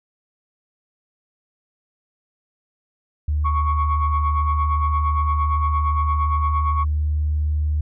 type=tone with pitch glide; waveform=sine; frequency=74.9 to 75.55 Hz; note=D2 to D2; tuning=+35 to +50 cents; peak=-17 dBFS; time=3.28-7.81 s; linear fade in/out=5 ms; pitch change=+15 cents; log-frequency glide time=4.35-7.4 s
type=tone with tremolo; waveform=sine; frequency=1108.7 Hz; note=C#6; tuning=in tune; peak=-17 dBFS; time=3.44-6.85 s; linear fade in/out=20 ms; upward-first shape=sine; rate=8.7 Hz; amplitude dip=55%
effects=tanh soft clip ceiling -12 dBFS

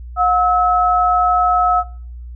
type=tone pair together; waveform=sine; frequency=721 / 1293.6 Hz; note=F#5 / E6; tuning=-45 / -33 cents; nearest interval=minor seventh; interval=1012 cents; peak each=-14 dBFS; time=0.16-1.84 s; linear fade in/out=50 ms; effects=noise-tail reverb RT60 0.6 s tail -22 dB re dry + added 60 Hz sine -29 dBFS peak until 2.35 s

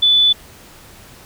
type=tone; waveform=sine; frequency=3480 Hz; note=A7; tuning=20 cents flat; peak=-9 dBFS; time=0.02-0.33 s; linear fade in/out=10 ms; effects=pink hiss -42 dBFS RMS until 1.25 s

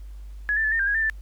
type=tone with pitch steps; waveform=sine; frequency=1685 / 1775 / 1731 / 1818 / 1592 / 1652 / 1789 / 1765 Hz; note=G#6 / A6 / A6 / A#6 / G6 / G#6 / A6 / A6; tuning=+25 / +15 / -29 / -44 / +26 / -10 / +28 / +5 cents; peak=-20 dBFS; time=0.49-1.098 s; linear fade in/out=0 ms; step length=76 ms; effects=added 50 Hz sine -36 dBFS peak until 1.21 s + pink hiss -61 dBFS RMS until 1.21 s

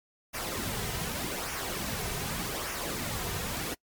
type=noise with flanger; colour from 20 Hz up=pink; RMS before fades=-34 dBFS; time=0.33-3.75 s; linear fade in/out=20 ms; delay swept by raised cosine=0.24 to 3.64 ms; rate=0.84 Hz; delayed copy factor=-0.55; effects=noise-tail reverb RT60 0.1 s tail -25 dB re dry + MP3 96 kbps

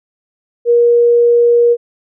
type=tone; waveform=sine; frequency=474.9 Hz; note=A#4; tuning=32 cents sharp; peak=-6 dBFS; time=0.65-1.77 s; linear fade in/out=50 ms; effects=none

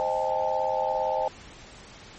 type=chord; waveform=sine; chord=A half-diminished seventh; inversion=first; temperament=equal with one note detuned; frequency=523.3 / 622.3 / 802.3 / 880 Hz; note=C5 / Eb5 / G5 / A5; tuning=0 / 0 / +40 / 0 cents; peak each=-29 dBFS; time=0-1.28 s; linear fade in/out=0 ms; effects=pink hiss -47 dBFS RMS until 2.18 s + MP3 32 kbps

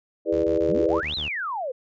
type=chord; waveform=sine; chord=E dominant seventh; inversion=none; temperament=just; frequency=329.6 / 412 / 494.4 / 593.3 Hz; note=E4 / G#4 / B4 / D5; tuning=0 / -14 / +2 / +18 cents; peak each=-25 dBFS; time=0.25-1.02 s; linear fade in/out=50 ms
type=tone bursts; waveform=sawtooth; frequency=75.7 Hz; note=D#2; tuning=47 cents flat; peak=-30 dBFS; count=7; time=0.32-1.286 s; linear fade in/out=10 ms; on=120 ms; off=21 ms
type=exponential two-way sweep; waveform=sine; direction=up then down; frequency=131.6 to 4186 to 480.4 Hz; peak=-26 dBFS; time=0.68-1.72 s; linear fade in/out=10 ms; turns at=1.15 s
effects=resampled to 16000 Hz

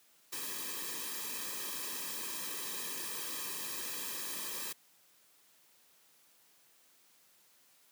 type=noise with comb filter; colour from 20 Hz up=white; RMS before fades=-40 dBFS; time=0.32-4.73 s; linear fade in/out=10 ms; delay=1.4 ms; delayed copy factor=-0.9; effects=white hiss -66 dBFS RMS until 7.91 s + high-pass 150 Hz 12 dB/octave

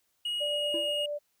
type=tone with pitch glide; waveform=triangle; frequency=2889 to 2866 Hz; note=F#7 to F7; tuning=-42 to +44 cents; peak=-28 dBFS; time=0.25-1.06 s; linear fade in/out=5 ms; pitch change=-14 cents; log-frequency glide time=0.44-0.85 s
type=tone with tremolo; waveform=sine; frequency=587.3 Hz; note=D5; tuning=in tune; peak=-30 dBFS; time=0.4-1.19 s; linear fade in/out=20 ms; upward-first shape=triangle; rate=8.6 Hz; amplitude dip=30%
type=tone with exponential decay; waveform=triangle; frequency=332.5 Hz; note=E4; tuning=15 cents sharp; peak=-29 dBFS; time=0.74-0.98 s; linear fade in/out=2 ms; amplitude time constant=51 ms
effects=white hiss -74 dBFS RMS until 1.4 s

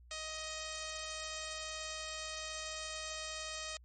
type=tone; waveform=5% pulse; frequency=627 Hz; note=D#5; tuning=13 cents sharp; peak=-29 dBFS; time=0.11-3.77 s; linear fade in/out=2 ms; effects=added 60 Hz sine -56 dBFS peak until 3.84 s + MP3 32 kbps

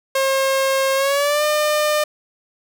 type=tone with pitch glide; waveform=sawtooth; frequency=537 to 602.8 Hz; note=C5 to D5; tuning=+45 to +45 cents; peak=-12 dBFS; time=0.15-2.04 s; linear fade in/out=5 ms; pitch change=+200 cents; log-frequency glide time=0.95-1.44 s; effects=none

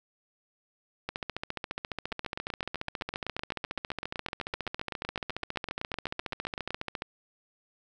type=two click trains; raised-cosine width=0.3 ms; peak=-18 / -17 dBFS; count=37 / 87; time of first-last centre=2.12-6.706 / 1.09-7.021 s; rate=7.85 / 14.5 Hz; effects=none

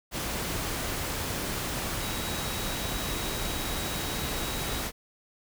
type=tone in noise; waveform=sine; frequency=3838 Hz; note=A#7; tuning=50 cents sharp; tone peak=-41 dBFS; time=1.99-4.84 s; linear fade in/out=50 ms; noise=pink; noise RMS=-32 dBFS; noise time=0.11-4.92 s; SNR=-12 dB; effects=none

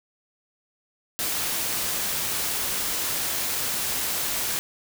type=noise; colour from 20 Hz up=white; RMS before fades=-27 dBFS; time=1.19-4.59 s; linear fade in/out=0 ms; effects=none

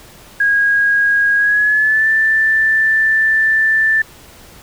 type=tone with pitch glide; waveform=sine; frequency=1640 to 1767.9 Hz; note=G#6 to A6; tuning=-22 to +8 cents; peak=-10 dBFS; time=0.4-4.02 s; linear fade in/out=5 ms; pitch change=+130 cents; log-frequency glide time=1.36-2.08 s; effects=pink hiss -41 dBFS RMS until 4.62 s

